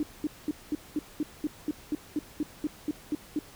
sine tone bursts, 301.1 Hz, D4, 43 cents sharp, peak -25 dBFS, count 15, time 0-3.39 s, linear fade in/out 2 ms, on 30 ms, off 210 ms, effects pink hiss -51 dBFS RMS until 3.55 s

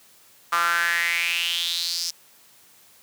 sawtooth tone with high-pass filter sweep, 170.8 Hz, F3, 38 cents flat, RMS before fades -24 dBFS, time 0.52-2.11 s, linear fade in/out 10 ms, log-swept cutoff 1200 to 5400 Hz, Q 5.8, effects white hiss -54 dBFS RMS until 3.02 s + high-pass 80 Hz 12 dB/octave

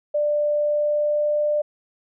sine tone with pitch glide, 592 to 595.8 Hz, D5 to D5, +14 to +25 cents, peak -18 dBFS, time 0.14-1.62 s, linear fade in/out 10 ms, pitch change +11 cents, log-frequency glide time 0.55-1.44 s, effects none

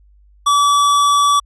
square tone, 1149 Hz, D6, 38 cents flat, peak -11 dBFS, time 0.46-1.4 s, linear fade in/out 10 ms, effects added 50 Hz sine -46 dBFS peak until 1.45 s + resampled to 22050 Hz

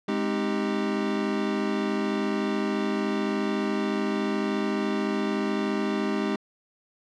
square chord, Ab major seventh, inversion none, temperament equal, 207.7 / 261.6 / 311.1 / 392 Hz, Ab3 / C4 / Eb4 / G4, 0 / 0 / 0 / 0 cents, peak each -29 / -33 / -32 / -31 dBFS, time 0.08-6.36 s, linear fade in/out 5 ms, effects low-pass 4000 Hz 12 dB/octave

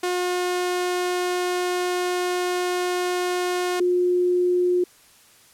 sawtooth / sine tone pair in turn, 359.2 / 357.9 Hz, F4 / F4, +49 / +42 cents, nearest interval unison, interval 7 cents, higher first, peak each -18 / -17 dBFS, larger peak second, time 0.03-3.8 / 3.8-4.84 s, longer first, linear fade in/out 5 ms, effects white hiss -53 dBFS RMS until 5.53 s + low-pass 12000 Hz 12 dB/octave

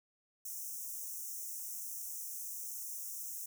white high-pass noise, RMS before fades -43 dBFS, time 0.45-3.46 s, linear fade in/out 5 ms, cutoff 5600 Hz, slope 96 dB/octave, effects none

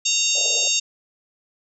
harmonic tone, 924 Hz, A#5, 16 cents flat, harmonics 3 / 4 / 5 / 6 / 7 / 8, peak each -25 / -24 / -28 / -28 / -23 / -25 dBFS, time 0.05-0.8 s, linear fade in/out 10 ms
white band-pass noise, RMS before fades -35 dBFS, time 0.35-0.68 s, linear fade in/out 5 ms, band 450 to 660 Hz, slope 48 dB/octave
effects none

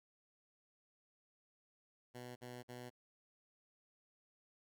10% pulse tone bursts, 123.47 Hz, B2, in tune, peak -40 dBFS, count 3, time 2.14-2.902 s, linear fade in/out 20 ms, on 220 ms, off 51 ms, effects none

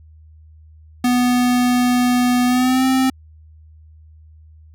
square tone with pitch glide, 246.9 to 261.6 Hz, B3 to C4, 0 to 0 cents, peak -14 dBFS, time 1.04-3.1 s, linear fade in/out 5 ms, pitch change +100 cents, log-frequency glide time 2.46-2.85 s, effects added 78 Hz sine -42 dBFS peak until 4.74 s

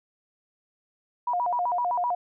sine tone with vibrato, 830.6 Hz, G#5, in tune, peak -23 dBFS, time 1.27-2.15 s, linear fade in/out 5 ms, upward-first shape square, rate 7.8 Hz, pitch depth 270 cents each way, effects none

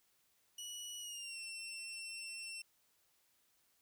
20% pulse tone with pitch glide, 2930 to 2702 Hz, F#7 to E7, -18 to +42 cents, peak -39 dBFS, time 0.58-2.62 s, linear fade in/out 5 ms, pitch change -140 cents, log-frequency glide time 1-1.39 s, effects white hiss -75 dBFS RMS until 3.81 s

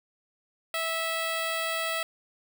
5% pulse tone with notch filter, 654 Hz, E5, 14 cents flat, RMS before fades -30 dBFS, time 0.74-2.03 s, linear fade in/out 2 ms, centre 6200 Hz, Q 0.58, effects none

